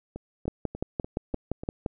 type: two click trains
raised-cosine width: 2 ms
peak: -14 / -23 dBFS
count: 9 / 6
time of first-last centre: 0.48-1.862 / 0.16-1.635 s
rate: 5.79 / 3.39 Hz
effects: none